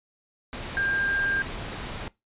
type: tone in noise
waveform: sine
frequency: 1599 Hz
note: G6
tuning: 34 cents sharp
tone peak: -23 dBFS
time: 0.77-1.42 s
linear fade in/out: 0 ms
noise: pink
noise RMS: -35 dBFS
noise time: 0.53-2.08 s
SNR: +9 dB
effects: noise-tail reverb RT60 0.2 s tail -21 dB re dry + resampled to 8000 Hz